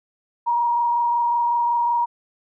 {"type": "tone with frequency modulation", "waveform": "sine", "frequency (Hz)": 949, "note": "A#5", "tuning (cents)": 31, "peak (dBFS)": -17, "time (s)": [0.46, 2.06], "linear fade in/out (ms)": 20, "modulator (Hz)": 25.4, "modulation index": 0.56, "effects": []}